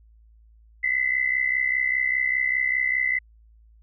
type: tone pair together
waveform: sine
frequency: 1986 / 2051 Hz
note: B6 / C7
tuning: +9 / -35 cents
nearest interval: minor second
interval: 56 cents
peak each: -24 / -23 dBFS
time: 0.83-3.19 s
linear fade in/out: 10 ms
effects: added 55 Hz sine -51 dBFS peak until 3.82 s